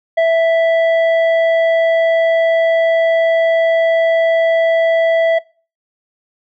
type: tone with hard clipping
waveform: triangle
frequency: 659.3 Hz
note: E5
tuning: in tune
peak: -11 dBFS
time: 0.17-5.39 s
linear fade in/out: 10 ms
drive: 12 dB
effects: noise-tail reverb RT60 0.4 s tail -24 dB re dry + low-pass 3000 Hz 12 dB/octave